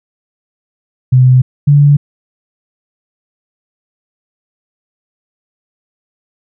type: tone pair in turn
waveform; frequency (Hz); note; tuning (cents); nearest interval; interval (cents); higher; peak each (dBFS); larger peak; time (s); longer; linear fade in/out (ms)
sine; 127.8 / 144.19; C3 / D3; -40 / -31; major second; 209; second; -3; neither; 1.12-1.42 / 1.67-1.97; neither; 10
effects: none